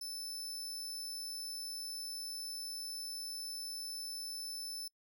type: tone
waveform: sawtooth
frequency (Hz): 5274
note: E8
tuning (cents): 0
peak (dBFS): -38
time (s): 0.01-4.88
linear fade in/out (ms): 5
effects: noise-tail reverb RT60 0.1 s tail -25 dB re dry